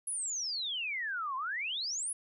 sine exponential two-way sweep, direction down then up, 10830 to 1012 to 10830 Hz, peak -33 dBFS, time 0.07-2.13 s, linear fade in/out 5 ms, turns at 1.36 s, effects none

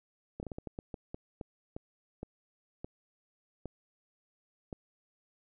slowing click train, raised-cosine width 2 ms, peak -26 dBFS, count 15, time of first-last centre 0.4-4.728 s, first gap 29 ms, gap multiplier 1.32, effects none

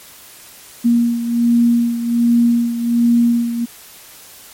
sine beating tone pair, 235.8 / 237.1 Hz, A#3 / A#3, +20 / +30 cents, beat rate 1.3 Hz, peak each -12 / -18 dBFS, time 0.84-3.66 s, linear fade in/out 20 ms, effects white hiss -40 dBFS RMS until 4.53 s + MP3 64 kbps

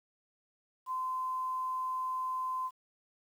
sine tone, 1030 Hz, C6, 28 cents flat, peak -32 dBFS, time 0.86-2.71 s, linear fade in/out 50 ms, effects 10-bit

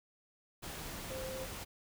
sine tone in noise, 523.3 Hz, C5, in tune, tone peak -41 dBFS, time 1.1-1.46 s, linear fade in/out 20 ms, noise pink, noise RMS -44 dBFS, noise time 0.62-1.65 s, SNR 0 dB, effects none

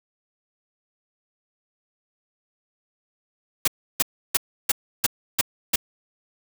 white noise bursts, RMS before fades -19 dBFS, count 7, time 3.65-5.759 s, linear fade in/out 5 ms, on 27 ms, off 320 ms, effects none

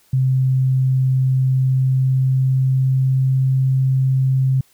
sine tone with pitch glide, 130.81 to 132.1 Hz, C3 to C3, 0 to +17 cents, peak -13 dBFS, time 0.13-4.61 s, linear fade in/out 5 ms, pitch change +17 cents, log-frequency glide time 1.44-3.61 s, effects white hiss -56 dBFS RMS until 4.73 s

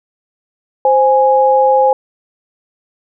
sine tone pair together, 523.3 / 830.2 Hz, C5 / G#5, 0 / -1 cents, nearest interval minor sixth, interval 799 cents, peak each -10 dBFS, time 0.85-1.93 s, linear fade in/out 2 ms, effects none

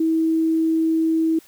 sine tone, 322.9 Hz, E4, 36 cents flat, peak -16 dBFS, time 0-1.39 s, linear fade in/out 5 ms, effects white hiss -51 dBFS RMS until 1.47 s

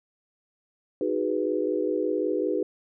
sine chord, G# minor seventh, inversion second, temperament equal, 311.1 / 370 / 415.3 / 493.9 Hz, D#4 / F#4 / G#4 / B4, 0 / 0 / 0 / 0 cents, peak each -29 dBFS, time 1.01-2.63 s, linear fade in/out 2 ms, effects none

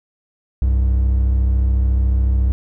triangle tone pair together, 64.05 / 98 Hz, C2 / G2, -36 / 0 cents, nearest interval perfect fifth, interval 736 cents, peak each -11 / -23 dBFS, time 0.62-2.52 s, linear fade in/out 0 ms, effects none

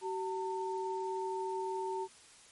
sine tone pair together, 380 / 900 Hz, F#4 / A5, +46 / +39 cents, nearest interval octave + minor third, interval 1493 cents, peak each -36 / -37 dBFS, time 0.01-2.08 s, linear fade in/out 50 ms, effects white hiss -58 dBFS RMS until 2.51 s + MP3 48 kbps

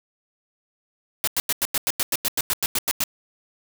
white noise bursts, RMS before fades -22 dBFS, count 15, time 1.24-3.038 s, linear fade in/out 0 ms, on 34 ms, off 92 ms, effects none

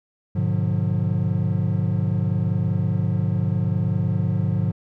triangle chord, G# diminished seventh, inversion none, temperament just, 103.83 / 124.59 / 149.51 / 179.41 Hz, G#2 / B2 / D3 / F3, 0 / +16 / +31 / +47 cents, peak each -21 / -25 / -23 / -23 dBFS, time 0.35-4.72 s, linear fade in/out 10 ms, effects none

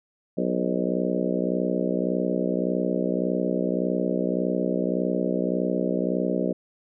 harmonic tone with a mistuned harmonic, 61.74 Hz, B1, in tune, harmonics 3 / 4 / 5 / 6 / 7 / 8 / 9 / 10, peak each -28 / -29 / -30 / -31 / -31 / -32 / -33 / -33 dBFS, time 0.37-6.53 s, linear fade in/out 10 ms, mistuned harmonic 9, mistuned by -33 cents, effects none

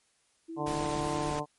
sine tone with pitch glide, 328.2 to 334.3 Hz, E4 to E4, -8 to +24 cents, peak -37 dBFS, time 0.48-1.32 s, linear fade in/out 20 ms, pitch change +32 cents, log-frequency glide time 0.64-0.96 s
harmonic tone, 148.5 Hz, D3, 20 cents sharp, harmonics 1 / 2 / 3 / 4 / 5 / 6 / 7, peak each -38 / -38 / -38 / -38 / -38 / -38 / -38 dBFS, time 0.56-1.46 s, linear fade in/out 50 ms
pink noise, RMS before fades -39 dBFS, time 0.66-1.4 s, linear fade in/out 10 ms
effects white hiss -70 dBFS RMS until 1.58 s + MP3 48 kbps

